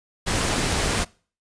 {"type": "noise with amplitude modulation", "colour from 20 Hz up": "pink", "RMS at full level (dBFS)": -21, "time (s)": [0.26, 1.05], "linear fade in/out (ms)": 20, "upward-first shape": "sine", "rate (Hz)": 227, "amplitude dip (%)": 45, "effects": ["noise-tail reverb RT60 0.4 s tail -23 dB re dry", "resampled to 22050 Hz"]}